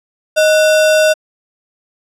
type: tone with sample-and-hold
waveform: sine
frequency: 622.3 Hz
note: D#5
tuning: in tune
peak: -7 dBFS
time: 0.36-1.14 s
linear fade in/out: 20 ms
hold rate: 2100 Hz
effects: low-pass 11000 Hz 12 dB/octave